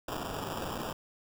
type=noise with sample-and-hold; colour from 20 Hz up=white; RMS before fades=-37 dBFS; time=0.08-0.93 s; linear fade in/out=5 ms; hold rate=2100 Hz; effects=none